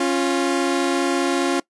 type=tone pair together; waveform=sawtooth; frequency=274.5 / 349.2 Hz; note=C#4 / F4; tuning=-17 / 0 cents; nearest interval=major third; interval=417 cents; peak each=-17 dBFS; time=0-1.6 s; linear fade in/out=5 ms; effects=noise-tail reverb RT60 0.1 s tail -22 dB re dry + resampled to 24000 Hz